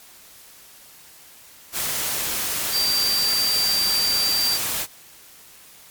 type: tone in noise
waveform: sine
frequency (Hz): 4692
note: D8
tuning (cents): -2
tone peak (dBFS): -19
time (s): 2.71-4.59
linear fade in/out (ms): 50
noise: white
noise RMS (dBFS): -25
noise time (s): 1.72-4.87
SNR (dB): +3
effects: white hiss -47 dBFS RMS until 5.9 s + MP3 96 kbps